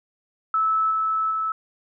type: tone with level steps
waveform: sine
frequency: 1306 Hz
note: E6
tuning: 17 cents flat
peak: -18 / -20 / -22 dBFS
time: 0.54-1.52 s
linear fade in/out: 2 ms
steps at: 0.9 / 1.3 s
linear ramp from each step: 20 ms
effects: none